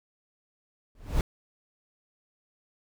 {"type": "noise with exponential growth", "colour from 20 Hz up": "brown", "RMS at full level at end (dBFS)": -19, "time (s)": [0.95, 1.21], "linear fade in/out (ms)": 2, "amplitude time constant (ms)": 56, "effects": []}